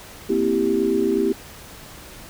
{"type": "chord", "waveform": "sine", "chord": "C dominant seventh", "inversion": "third", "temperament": "equal", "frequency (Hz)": [233.1, 261.6, 329.6, 392], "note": ["Bb3", "C4", "E4", "G4"], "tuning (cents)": [0, 0, 0, 0], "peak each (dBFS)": [-25, -25, -23, -20], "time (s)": [0.29, 1.33], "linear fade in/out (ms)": 10, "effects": ["pink hiss -41 dBFS RMS until 2.29 s"]}